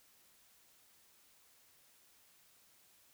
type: silence
effects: white hiss -67 dBFS RMS until 3.13 s